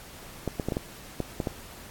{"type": "clicks", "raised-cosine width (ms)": 2, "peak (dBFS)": -14, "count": 8, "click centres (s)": [0.477, 0.598, 0.686, 0.722, 0.769, 1.203, 1.402, 1.472], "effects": ["pink hiss -46 dBFS RMS until 1.9 s", "AAC 64 kbps"]}